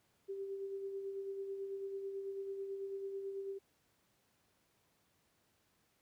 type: tone with tremolo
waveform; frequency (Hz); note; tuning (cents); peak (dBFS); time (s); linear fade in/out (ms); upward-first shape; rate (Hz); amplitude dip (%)
sine; 392; G4; 0; -38; 0.28-3.59; 20; sine; 9.1; 40
effects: pink hiss -75 dBFS RMS until 6.01 s + high-pass 80 Hz 12 dB/octave